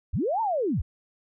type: linear two-way sweep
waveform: sine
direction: up then down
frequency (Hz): 39.18 to 932.3 to 39.18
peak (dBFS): -23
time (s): 0.13-0.82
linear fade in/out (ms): 10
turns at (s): 0.41
effects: none